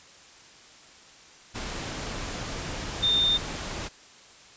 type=tone in noise; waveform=sine; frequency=3622 Hz; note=A7; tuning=49 cents sharp; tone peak=-20 dBFS; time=3.02-3.38 s; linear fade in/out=20 ms; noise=pink; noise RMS=-34 dBFS; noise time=1.54-3.89 s; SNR=+11 dB; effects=white hiss -51 dBFS RMS until 4.56 s + resampled to 16000 Hz